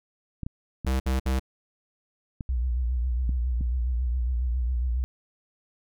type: clicks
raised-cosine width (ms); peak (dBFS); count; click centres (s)
5; -20; 6; 0.433 / 0.465 / 0.848 / 2.408 / 3.293 / 3.61
type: tone bursts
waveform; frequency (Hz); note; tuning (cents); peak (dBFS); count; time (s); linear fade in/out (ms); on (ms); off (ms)
square; 65.4; C2; 0; -23; 3; 0.86-1.396; 10; 140; 58
type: tone with vibrato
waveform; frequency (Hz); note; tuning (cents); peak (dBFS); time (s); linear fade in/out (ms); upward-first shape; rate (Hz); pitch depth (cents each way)
sine; 61.4; B1; -9; -23; 2.49-5.04; 0; triangle; 7.3; 110
effects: none